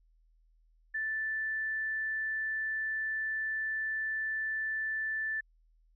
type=tone; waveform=sine; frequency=1760 Hz; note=A6; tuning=in tune; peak=-31 dBFS; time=0.94-5.41 s; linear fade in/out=10 ms; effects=added 40 Hz sine -63 dBFS peak until 5.95 s